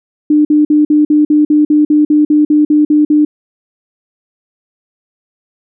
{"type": "tone bursts", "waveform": "sine", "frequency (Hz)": 300, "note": "D4", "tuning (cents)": 37, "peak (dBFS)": -5, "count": 15, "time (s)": [0.3, 3.25], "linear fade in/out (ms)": 5, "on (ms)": 150, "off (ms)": 50, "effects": []}